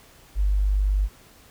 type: tone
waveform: sine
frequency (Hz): 49.56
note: G1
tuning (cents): +20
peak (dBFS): -18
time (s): 0.35-1.09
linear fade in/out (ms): 50
effects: pink hiss -52 dBFS RMS until 1.5 s